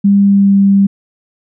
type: tone with pitch glide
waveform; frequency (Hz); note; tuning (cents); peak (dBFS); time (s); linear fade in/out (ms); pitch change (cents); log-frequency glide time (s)
sine; 200 to 197.59; G3 to G3; +35 to +14; -5; 0.04-0.87; 10; -21; 0.18-0.55
effects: none